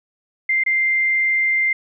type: tone with dropouts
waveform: sine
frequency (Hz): 2093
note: C7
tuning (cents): 0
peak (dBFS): -15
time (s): 0.49-1.73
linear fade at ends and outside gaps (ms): 5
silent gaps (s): 0.637-0.662
effects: none